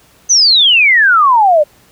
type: exponential sweep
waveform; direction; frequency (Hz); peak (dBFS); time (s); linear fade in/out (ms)
sine; down; 6272 to 573; -5; 0.29-1.64; 20
effects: pink hiss -47 dBFS RMS until 1.91 s + high-pass 60 Hz 12 dB/octave